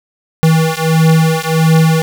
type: beating tone pair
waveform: square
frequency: 160 / 161.5 Hz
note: D#3 / E3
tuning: +49 / -35 cents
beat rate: 1.5 Hz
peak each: -12 dBFS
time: 0.43-2.02 s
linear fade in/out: 0 ms
effects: none